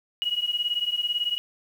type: beating tone pair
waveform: sine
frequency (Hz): 2890 / 2908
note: F#7 / F#7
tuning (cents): -41 / -31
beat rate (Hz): 18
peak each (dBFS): -28 / -26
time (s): 0.22-1.38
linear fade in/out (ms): 0
effects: 8-bit